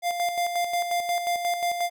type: tone with tremolo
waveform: square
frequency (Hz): 698.5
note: F5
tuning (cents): 0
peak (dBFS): -23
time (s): 0.02-1.9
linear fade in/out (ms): 50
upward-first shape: square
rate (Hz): 5.6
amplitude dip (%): 50
effects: none